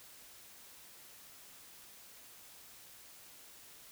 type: silence
effects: white hiss -56 dBFS RMS until 3.91 s